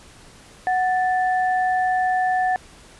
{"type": "tone pair together", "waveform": "sine", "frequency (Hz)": [740, 1760], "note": ["F#5", "A6"], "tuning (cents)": [0, 0], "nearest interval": "octave + minor third", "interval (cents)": 1500, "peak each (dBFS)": [-18, -26], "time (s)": [0.67, 2.56], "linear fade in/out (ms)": 0, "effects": ["pink hiss -47 dBFS RMS until 2.99 s", "resampled to 24000 Hz"]}